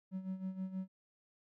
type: tone with tremolo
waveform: triangle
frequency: 188.4 Hz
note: F#3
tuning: 32 cents sharp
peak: -33 dBFS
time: 0.11-0.88 s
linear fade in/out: 50 ms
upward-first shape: sine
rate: 6.3 Hz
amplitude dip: 75%
effects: tanh soft clip ceiling -29 dBFS